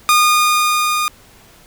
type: tone with level ramp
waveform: sawtooth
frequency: 1222 Hz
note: D#6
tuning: 32 cents flat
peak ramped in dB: -5 to -12 dBFS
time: 0.09-1.08 s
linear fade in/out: 0 ms
effects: pink hiss -46 dBFS RMS until 1.66 s